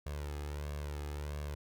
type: tone with flanger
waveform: sawtooth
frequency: 73.42 Hz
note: D2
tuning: in tune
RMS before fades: -40 dBFS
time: 0.06-1.55 s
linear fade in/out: 5 ms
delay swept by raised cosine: 1.8 to 2.41 ms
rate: 1.5 Hz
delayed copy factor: +0.65
effects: none